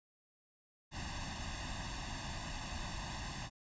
pink noise with comb filter, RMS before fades -42 dBFS, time 0.91-3.5 s, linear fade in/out 50 ms, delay 1.1 ms, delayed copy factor +0.95, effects resampled to 16000 Hz

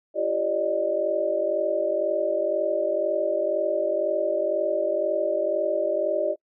sine tone cluster, 340.9 / 392.5 / 569 / 611 Hz, F4 / G4 / C#5 / D#5, -42 / +2 / +45 / -32 cents, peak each -32 / -30 / -27 / -24 dBFS, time 0.14-6.36 s, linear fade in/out 50 ms, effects noise-tail reverb RT60 0.1 s tail -25 dB re dry

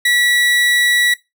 30% pulse tone, 1943 Hz, B6, 29 cents flat, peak -9 dBFS, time 0.05-1.14 s, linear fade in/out 5 ms, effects noise-tail reverb RT60 0.2 s tail -19 dB re dry

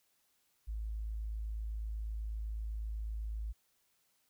sine tone, 54 Hz, A1, 32 cents flat, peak -36 dBFS, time 0.67-3.53 s, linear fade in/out 20 ms, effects white hiss -75 dBFS RMS until 4.29 s

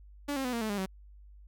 sawtooth tone with pitch steps, 287.2 / 268 / 250 / 233.3 / 217.7 / 203.1 / 189.48 Hz, D4 / C4 / B3 / A#3 / A3 / G#3 / F#3, -39 / +42 / +21 / +2 / -18 / -38 / +41 cents, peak -27 dBFS, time 0.28-0.861 s, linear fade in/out 10 ms, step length 83 ms, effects added 50 Hz sine -50 dBFS peak until 1.47 s

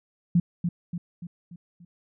sine tone with echo, 173.2 Hz, F3, 14 cents flat, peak -16 dBFS, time 0.35-0.4 s, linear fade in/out 5 ms, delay 290 ms, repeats 5, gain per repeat -6 dB, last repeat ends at 1.85 s, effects none

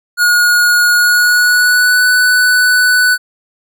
square tone with pitch glide, 1443 to 1491.3 Hz, F#6 to F#6, -44 to +13 cents, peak -8 dBFS, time 0.17-3.18 s, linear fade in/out 50 ms, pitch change +57 cents, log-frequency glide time 0.96-2.05 s, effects none

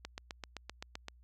click train, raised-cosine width 0.2 ms, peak -24 dBFS, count 9, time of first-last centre 0.05-1.084 s, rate 7.74 Hz, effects added 60 Hz sine -58 dBFS peak until 1.23 s

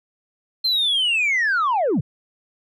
sine linear sweep, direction down, 4186 to 103.83 Hz, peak -15 dBFS, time 0.64-2.01 s, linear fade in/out 10 ms, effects tanh soft clip ceiling -15 dBFS

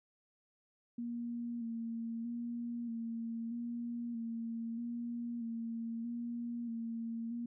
sine tone with vibrato, 233.1 Hz, A#3, in tune, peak -37 dBFS, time 0.98-7.46 s, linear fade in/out 5 ms, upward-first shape square, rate 0.79 Hz, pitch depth 28 cents each way, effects none

